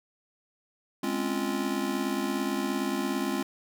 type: chord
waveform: square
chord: Db major seventh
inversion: second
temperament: just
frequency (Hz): 207.9 / 259.9 / 277.2 / 346.5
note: Ab3 / C4 / Db4 / F4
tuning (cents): +2 / -11 / 0 / -14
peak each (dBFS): -34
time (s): 1.03-3.43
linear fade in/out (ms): 5
effects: none